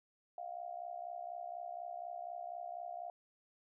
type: tone with amplitude modulation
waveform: sine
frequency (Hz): 700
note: F5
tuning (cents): +4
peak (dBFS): -38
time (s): 0.38-3.1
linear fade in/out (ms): 2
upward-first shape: sine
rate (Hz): 64.1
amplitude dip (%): 85
effects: none